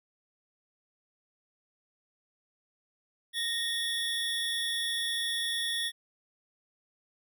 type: tone cluster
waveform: square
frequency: 1853 / 3415 / 3666 Hz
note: A#6 / G#7 / A#7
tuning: -11 / +48 / -30 cents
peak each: -36 / -32 / -39 dBFS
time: 3.33-5.92 s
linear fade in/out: 50 ms
effects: none